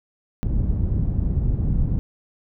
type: low-pass noise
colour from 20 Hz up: pink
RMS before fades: -21 dBFS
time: 0.43-1.99 s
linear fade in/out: 0 ms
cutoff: 150 Hz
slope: 12 dB/octave
effects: none